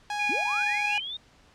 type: tone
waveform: sawtooth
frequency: 829 Hz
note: G#5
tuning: 3 cents flat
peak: -25 dBFS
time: 0.1-0.98 s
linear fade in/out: 2 ms
type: tone with tremolo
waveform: sine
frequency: 2449 Hz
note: D#7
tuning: 28 cents flat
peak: -25 dBFS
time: 0.19-1 s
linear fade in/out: 10 ms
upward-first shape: sine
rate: 2.8 Hz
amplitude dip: 30%
type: linear sweep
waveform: sine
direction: up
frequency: 217.2 to 3729 Hz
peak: -32 dBFS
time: 0.29-1.17 s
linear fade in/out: 5 ms
effects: pink hiss -58 dBFS RMS until 1.54 s + low-pass 6000 Hz 12 dB/octave